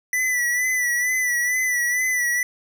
square tone with vibrato, 1975.5 Hz, B6, in tune, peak -20 dBFS, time 0.13-2.43 s, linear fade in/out 2 ms, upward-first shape sine, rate 2.2 Hz, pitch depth 47 cents each way, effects none

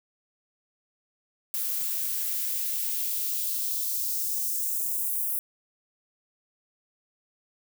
violet noise with high-pass filter sweep, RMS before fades -29 dBFS, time 1.54-5.39 s, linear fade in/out 0 ms, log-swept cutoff 940 to 11000 Hz, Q 1.3, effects none

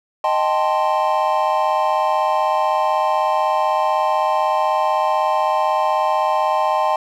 triangle chord, A half-diminished seventh, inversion second, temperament equal, 622.3 / 784 / 880 / 1046.5 Hz, Eb5 / G5 / A5 / C6, 0 / 0 / 0 / 0 cents, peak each -19 dBFS, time 0.24-6.96 s, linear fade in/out 2 ms, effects none

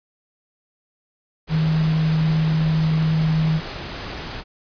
sine tone in noise, 158.3 Hz, D#3, 30 cents sharp, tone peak -16 dBFS, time 1.49-3.61 s, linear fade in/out 50 ms, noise pink, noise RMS -31 dBFS, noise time 1.47-4.44 s, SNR +12 dB, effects resampled to 11025 Hz

